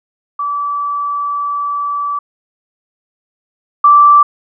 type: tone pair in turn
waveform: sine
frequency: 1155 / 1167.1 Hz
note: D6 / D6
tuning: -29 / -11 cents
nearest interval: unison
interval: 18 cents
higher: second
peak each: -15 / -3 dBFS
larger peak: second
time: 0.39-2.19 / 3.84-4.23 s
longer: first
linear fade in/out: 5 ms
effects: none